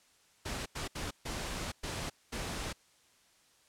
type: noise bursts at uneven times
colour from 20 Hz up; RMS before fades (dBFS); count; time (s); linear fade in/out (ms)
pink; -38; 6; 0.45-0.66 / 0.75-0.88 / 0.95-1.11 / 1.25-1.72 / 1.83-2.1 / 2.32-2.73; 10
effects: white hiss -66 dBFS RMS until 3.68 s + low-pass 9000 Hz 12 dB/octave